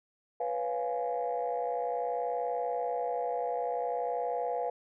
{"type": "chord", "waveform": "sine", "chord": "C# dominant seventh", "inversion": "third", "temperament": "equal", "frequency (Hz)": [493.9, 554.4, 698.5, 830.6], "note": ["B4", "C#5", "E#5", "G#5"], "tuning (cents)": [0, 0, 0, 0], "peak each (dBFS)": [-33, -39, -33, -36], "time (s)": [0.4, 4.7], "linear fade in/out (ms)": 5, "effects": ["tanh soft clip ceiling -22 dBFS"]}